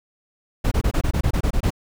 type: noise bursts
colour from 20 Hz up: brown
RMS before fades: -19 dBFS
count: 11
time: 0.64-1.705 s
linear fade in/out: 10 ms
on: 75 ms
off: 24 ms
effects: none